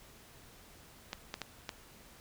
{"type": "clicks", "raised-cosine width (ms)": 0.2, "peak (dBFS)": -20, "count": 4, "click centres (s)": [1.131, 1.341, 1.417, 1.692], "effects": ["pink hiss -57 dBFS RMS until 2.2 s"]}